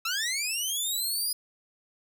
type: linear sweep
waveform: 15% pulse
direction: up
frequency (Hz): 1294 to 4978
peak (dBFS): -21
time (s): 0.05-1.33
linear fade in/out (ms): 5
effects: none